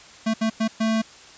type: tone bursts at uneven times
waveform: square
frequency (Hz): 221.9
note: A3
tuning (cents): +15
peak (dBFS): -20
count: 4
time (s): 0.26-0.34 / 0.41-0.5 / 0.6-0.68 / 0.8-1.02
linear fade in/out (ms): 10
effects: white hiss -46 dBFS RMS until 1.37 s + resampled to 16000 Hz